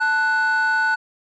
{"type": "tone pair together", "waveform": "triangle", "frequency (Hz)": [880, 1481.8], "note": ["A5", "F#6"], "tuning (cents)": [0, 2], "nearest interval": "major sixth", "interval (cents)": 902, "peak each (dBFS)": [-20, -15], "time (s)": [0, 0.96], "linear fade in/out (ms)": 20, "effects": ["tanh soft clip ceiling -10 dBFS", "resampled to 16000 Hz"]}